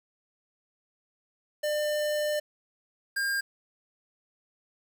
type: tone pair in turn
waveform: square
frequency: 599 / 1607.5 Hz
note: D5 / G6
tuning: +34 / +43 cents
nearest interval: octave + perfect fourth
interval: 1709 cents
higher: second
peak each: -27 / -27 dBFS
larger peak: neither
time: 1.63-2.4 / 3.16-3.41 s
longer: first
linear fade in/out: 10 ms
effects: 9-bit